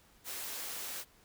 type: high-pass noise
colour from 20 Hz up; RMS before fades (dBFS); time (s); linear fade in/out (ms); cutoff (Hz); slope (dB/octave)
white; -41; 0.24-1.05; 50; 280; 12
effects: pink hiss -64 dBFS RMS until 1.24 s